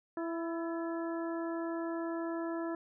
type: harmonic tone with a mistuned harmonic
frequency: 332.3 Hz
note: E4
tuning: 14 cents sharp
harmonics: 1 / 2 / 3 / 4 / 5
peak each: -35 / -41 / -45 / -47 / -49 dBFS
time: 0.17-2.75 s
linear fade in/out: 2 ms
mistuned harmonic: 5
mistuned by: +49 cents
effects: none